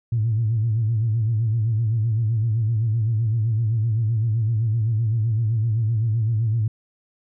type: tone with vibrato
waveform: sine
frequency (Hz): 111.8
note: A2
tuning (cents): +28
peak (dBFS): -17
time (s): 0.12-6.68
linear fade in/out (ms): 5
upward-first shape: sine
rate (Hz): 7.8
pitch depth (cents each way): 100
effects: tanh soft clip ceiling -13 dBFS